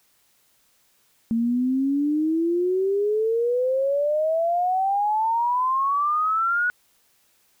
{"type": "exponential sweep", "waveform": "sine", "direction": "up", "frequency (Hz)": [225.5, 1475], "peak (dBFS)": -19, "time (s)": [1.31, 6.7], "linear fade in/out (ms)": 0, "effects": ["white hiss -63 dBFS RMS until 7.6 s"]}